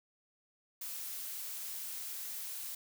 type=noise; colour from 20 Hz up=blue; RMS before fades=-42 dBFS; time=0.81-2.75 s; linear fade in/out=5 ms; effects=none